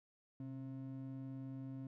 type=ring-modulated tone; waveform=triangle; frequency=198.7 Hz; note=G3; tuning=24 cents sharp; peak=-39 dBFS; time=0.4-1.87 s; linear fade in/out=2 ms; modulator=69.4 Hz; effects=none